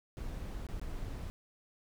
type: noise with dropouts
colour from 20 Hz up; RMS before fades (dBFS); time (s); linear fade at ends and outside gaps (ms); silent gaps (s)
brown; -40; 0.17-1.3; 0; 0.667-0.688 / 0.797-0.815
effects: none